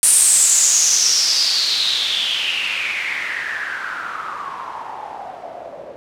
blue noise with low-pass filter sweep, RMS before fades -19 dBFS, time 0.03-5.96 s, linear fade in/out 0 ms, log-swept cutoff 9400 to 550 Hz, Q 6.9, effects none

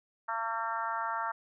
harmonic tone, 227 Hz, A#3, 46 cents flat, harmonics 3 / 4 / 5 / 6 / 7 / 8, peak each -41 / -35 / -38 / -36 / -42 / -45 dBFS, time 0.28-1.32 s, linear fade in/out 10 ms, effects none

